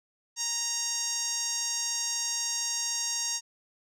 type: tone with band-pass filter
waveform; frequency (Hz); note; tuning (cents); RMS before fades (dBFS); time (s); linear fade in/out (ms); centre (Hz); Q
sawtooth; 933; A#5; +1; -31; 0.36-3.41; 50; 6200; 5.3
effects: none